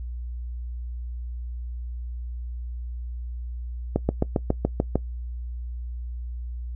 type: slowing click train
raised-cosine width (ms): 2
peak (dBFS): -7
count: 8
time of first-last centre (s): 3.96-4.956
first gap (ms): 130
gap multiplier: 1.03
effects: noise-tail reverb RT60 0.1 s tail -21 dB re dry + added 60 Hz sine -30 dBFS peak until 6.75 s